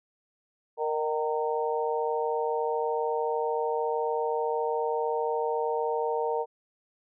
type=harmonic tone with a mistuned harmonic; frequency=153.5 Hz; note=D#3; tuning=23 cents flat; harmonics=3 / 4 / 5 / 6; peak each=-28 / -34 / -34 / -32 dBFS; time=0.77-6.46 s; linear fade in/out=50 ms; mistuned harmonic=3; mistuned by=+20 cents; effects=none